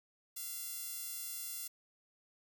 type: tone with high-pass filter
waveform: sawtooth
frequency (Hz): 690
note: F5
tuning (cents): -21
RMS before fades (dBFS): -43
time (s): 0.36-1.68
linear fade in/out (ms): 10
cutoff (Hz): 8800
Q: 0.55
effects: none